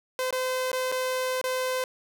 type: tone with dropouts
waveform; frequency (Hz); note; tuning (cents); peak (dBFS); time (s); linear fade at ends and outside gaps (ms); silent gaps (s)
sawtooth; 513; C5; -34; -22; 0.19-1.84; 1; 0.307-0.326 / 0.717-0.73 / 0.917-0.923 / 1.414-1.44
effects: none